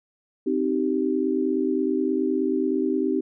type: chord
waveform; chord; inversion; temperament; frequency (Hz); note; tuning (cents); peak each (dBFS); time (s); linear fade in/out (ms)
sine; C minor; none; equal with one note detuned; 261.6 / 311.1 / 387.7; C4 / Eb4 / G4; 0 / 0 / -19; -25; 0.46-3.21; 10
effects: none